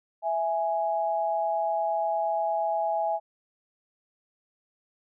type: tone pair together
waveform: sine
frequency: 660 / 831.5 Hz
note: E5 / G#5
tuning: +2 / +2 cents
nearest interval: major third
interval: 400 cents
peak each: -27 dBFS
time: 0.22-3.2 s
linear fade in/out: 50 ms
effects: none